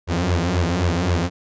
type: tone with flanger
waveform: sawtooth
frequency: 87.4 Hz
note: F2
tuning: 2 cents sharp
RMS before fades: -20 dBFS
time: 0.07-1.3 s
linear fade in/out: 50 ms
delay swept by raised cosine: 1.8 to 7.7 ms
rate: 3.8 Hz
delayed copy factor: +1
effects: resampled to 16000 Hz